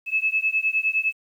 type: beating tone pair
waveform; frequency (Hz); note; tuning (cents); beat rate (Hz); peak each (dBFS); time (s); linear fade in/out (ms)
sine; 2596 / 2605.8; E7 / E7; -27 / -21; 9.8; -23; 0.06-1.13; 50
effects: 9-bit